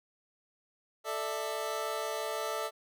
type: chord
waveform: 25% pulse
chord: A suspended fourth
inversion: none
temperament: equal with one note detuned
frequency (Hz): 440 / 593.1 / 659.3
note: A4 / D5 / E5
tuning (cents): 0 / +17 / 0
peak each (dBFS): -34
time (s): 1.04-2.71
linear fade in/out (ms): 50
effects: none